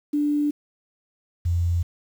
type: tone pair in turn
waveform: sine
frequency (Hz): 293.7 / 86.17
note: D4 / F2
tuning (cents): 0 / -23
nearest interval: octave + major sixth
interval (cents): 2123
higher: first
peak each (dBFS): -19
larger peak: neither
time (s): 0.13-0.51 / 1.45-1.83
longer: neither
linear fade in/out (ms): 10
effects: 8-bit